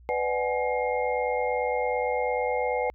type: tone cluster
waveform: sine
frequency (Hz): 498.6 / 596 / 753 / 842 / 2131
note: B4 / D5 / F#5 / G#5 / C7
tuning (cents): +16 / +25 / +30 / +24 / +31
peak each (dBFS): -27 / -32 / -32 / -31 / -34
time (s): 0.09-2.9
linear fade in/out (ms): 0
effects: added 60 Hz sine -49 dBFS peak until 2.94 s